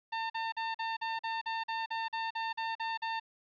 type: tone bursts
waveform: sawtooth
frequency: 902 Hz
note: A5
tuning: 43 cents sharp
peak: -29 dBFS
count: 14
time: 0.12-3.199 s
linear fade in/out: 10 ms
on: 180 ms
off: 43 ms
effects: resampled to 11025 Hz + 10-bit